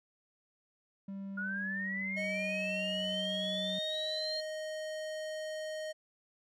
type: tone with pitch glide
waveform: triangle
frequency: 196 to 188.78 Hz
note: G3 to F#3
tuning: 0 to +35 cents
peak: -37 dBFS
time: 1.08-3.79 s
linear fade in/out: 5 ms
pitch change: -65 cents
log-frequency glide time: 1.49-2.8 s
type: linear sweep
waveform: sine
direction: up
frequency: 1419 to 4248 Hz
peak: -35 dBFS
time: 1.37-4.41 s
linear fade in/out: 10 ms
type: tone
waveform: square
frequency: 622.3 Hz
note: D#5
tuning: in tune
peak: -38 dBFS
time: 2.16-5.93 s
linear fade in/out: 20 ms
effects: low-pass 8000 Hz 12 dB/octave